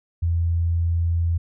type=tone; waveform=sine; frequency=84.4 Hz; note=E2; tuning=41 cents sharp; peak=-18 dBFS; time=0.22-1.38 s; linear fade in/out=10 ms; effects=none